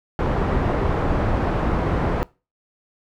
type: low-pass noise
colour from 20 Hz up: pink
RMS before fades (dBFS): -21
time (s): 0.19-2.23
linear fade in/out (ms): 0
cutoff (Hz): 1100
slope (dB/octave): 12
effects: noise-tail reverb RT60 0.3 s tail -22 dB re dry